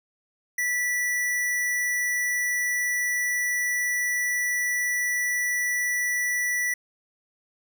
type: tone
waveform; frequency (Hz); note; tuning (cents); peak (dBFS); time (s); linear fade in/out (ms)
square; 1961; B6; -13; -24; 0.58-6.74; 5
effects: none